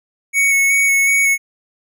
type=tone with vibrato; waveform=square; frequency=2217 Hz; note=C#7; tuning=in tune; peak=-12 dBFS; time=0.33-1.38 s; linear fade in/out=50 ms; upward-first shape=square; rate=2.7 Hz; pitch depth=12 cents each way; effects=none